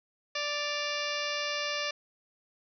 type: harmonic tone with a mistuned harmonic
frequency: 587.3 Hz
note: D5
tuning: in tune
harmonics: 1 / 2 / 3 / 4 / 5 / 6 / 7 / 8 / 9 / 10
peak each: -37 / -39 / -38 / -38 / -38 / -41 / -44 / -41 / -42 / -46 dBFS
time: 0.35-1.91 s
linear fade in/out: 5 ms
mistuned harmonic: 5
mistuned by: -80 cents
effects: none